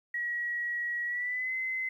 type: tone with pitch glide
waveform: sine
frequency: 1913 to 2050 Hz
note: A#6 to C7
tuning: +44 to -36 cents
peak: -30 dBFS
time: 0.14-1.89 s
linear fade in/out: 5 ms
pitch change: +120 cents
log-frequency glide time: 1.05-1.54 s
effects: 11-bit